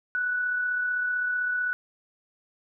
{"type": "tone with amplitude modulation", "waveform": "sine", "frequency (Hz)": 1480, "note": "F#6", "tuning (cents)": 0, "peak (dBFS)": -23, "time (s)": [0.15, 1.73], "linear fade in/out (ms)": 0, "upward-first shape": "sine", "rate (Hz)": 35.7, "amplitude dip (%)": 30, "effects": []}